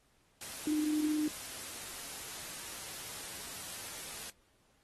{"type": "tone in noise", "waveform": "sine", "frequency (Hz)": 304.1, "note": "D#4", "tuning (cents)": -40, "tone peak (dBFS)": -29, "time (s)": [0.67, 1.28], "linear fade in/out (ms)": 2, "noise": "white", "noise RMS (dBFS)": -44, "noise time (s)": [0.41, 4.3], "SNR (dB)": 12, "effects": ["pink hiss -71 dBFS RMS until 4.83 s", "AAC 32 kbps"]}